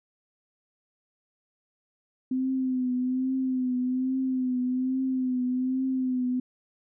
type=tone with vibrato; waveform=sine; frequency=256.5 Hz; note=C4; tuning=34 cents flat; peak=-24 dBFS; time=2.31-6.4 s; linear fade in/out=5 ms; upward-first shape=triangle; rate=1.2 Hz; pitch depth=50 cents each way; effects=none